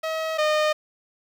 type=tone pair in turn; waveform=sawtooth; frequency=639 / 611.7 Hz; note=D#5 / D#5; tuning=+46 / -30 cents; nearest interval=minor second; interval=76 cents; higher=first; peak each=-21 / -15 dBFS; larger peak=second; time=0.03-0.38 / 0.38-0.73 s; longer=neither; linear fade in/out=10 ms; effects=low-pass 5000 Hz 12 dB/octave + 8-bit